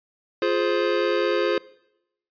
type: chord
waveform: square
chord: F minor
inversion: none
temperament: just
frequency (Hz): 349.2 / 419.1 / 523.8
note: F4 / Ab4 / C5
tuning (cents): 0 / +16 / +2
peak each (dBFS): -25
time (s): 0.42-1.58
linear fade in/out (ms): 2
effects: noise-tail reverb RT60 0.8 s tail -21 dB re dry + resampled to 11025 Hz